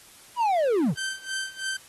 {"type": "linear sweep", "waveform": "triangle", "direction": "down", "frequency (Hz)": [1000, 105.7], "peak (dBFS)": -18, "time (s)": [0.36, 0.95], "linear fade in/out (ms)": 50}
{"type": "tone with tremolo", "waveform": "sawtooth", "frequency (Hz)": 1553, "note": "G6", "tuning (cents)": -17, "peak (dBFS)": -24, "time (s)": [0.97, 1.77], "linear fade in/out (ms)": 5, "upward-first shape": "sine", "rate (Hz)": 3.1, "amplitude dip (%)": 90}
{"effects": ["white hiss -51 dBFS RMS until 1.88 s", "AAC 32 kbps"]}